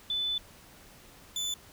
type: tone pair in turn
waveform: sine / 30% pulse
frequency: 3500 / 3500 Hz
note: A7 / A7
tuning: -10 / -10 cents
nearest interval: unison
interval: 0 cents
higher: neither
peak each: -28 dBFS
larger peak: neither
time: 0.1-0.38 / 1.36-1.54 s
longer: first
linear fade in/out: 2 ms
effects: pink hiss -54 dBFS RMS until 1.72 s